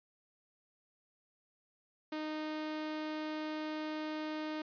sawtooth tone, 308.5 Hz, D#4, 15 cents flat, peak -33 dBFS, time 2.12-4.62 s, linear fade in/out 5 ms, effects resampled to 11025 Hz

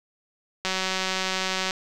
click train, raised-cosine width 0.2 ms, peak -9 dBFS, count 200, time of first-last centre 0.65-1.709 s, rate 188 Hz, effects none

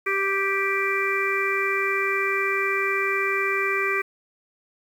harmonic tone, 392 Hz, G4, in tune, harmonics 1 / 3 / 4 / 5 / 6, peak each -27 / -28 / -31 / -27 / -26 dBFS, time 0.06-4.02 s, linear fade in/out 10 ms, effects 8-bit

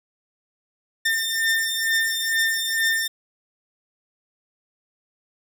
sawtooth beating tone pair, 1803 / 1805.2 Hz, A6 / A6, +42 / +44 cents, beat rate 2.2 Hz, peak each -21 / -19 dBFS, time 1.05-3.08 s, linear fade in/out 10 ms, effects none

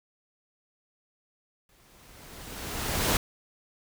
pink noise with exponential growth, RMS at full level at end -23 dBFS, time 1.69-3.17 s, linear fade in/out 2 ms, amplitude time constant 320 ms, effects none

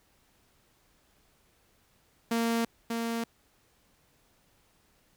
sawtooth tone with echo, 230.7 Hz, A#3, 18 cents flat, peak -22 dBFS, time 2.31-2.65 s, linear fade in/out 5 ms, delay 590 ms, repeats 1, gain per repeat -4 dB, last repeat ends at 3.24 s, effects pink hiss -67 dBFS RMS until 5.16 s

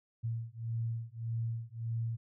sine beating tone pair, 114 / 115.7 Hz, A#2 / A#2, -38 / -13 cents, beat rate 1.7 Hz, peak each -37 / -37 dBFS, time 0.23-2.17 s, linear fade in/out 20 ms, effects none

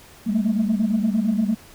sine tone cluster, 199.1 / 219.4 / 228.1 Hz, G3 / A3 / A#3, +27 / -5 / -37 cents, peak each -21 dBFS, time 0.26-1.55 s, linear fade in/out 20 ms, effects tanh soft clip ceiling -13 dBFS + pink hiss -47 dBFS RMS until 1.74 s

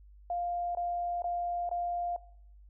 sine tone bursts, 700 Hz, F5, 4 cents sharp, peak -30 dBFS, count 4, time 0.3-2.163 s, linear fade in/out 2 ms, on 450 ms, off 21 ms, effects noise-tail reverb RT60 0.7 s tail -20 dB re dry + added 50 Hz sine -52 dBFS peak until 2.69 s

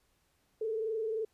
sine tone with frequency modulation, 441.6 Hz, A4, 6 cents sharp, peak -31 dBFS, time 0.61-1.25 s, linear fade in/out 5 ms, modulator 23 Hz, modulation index 0.66, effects pink hiss -73 dBFS RMS until 1.33 s + resampled to 32000 Hz

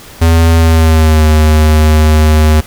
square tone with pitch glide, 82.41 to 77.34 Hz, E2 to D#2, 0 to -10 cents, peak -5 dBFS, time 0.21-2.61 s, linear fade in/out 10 ms, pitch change -110 cents, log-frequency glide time 0.57-1.26 s, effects pink hiss -33 dBFS RMS until 2.66 s

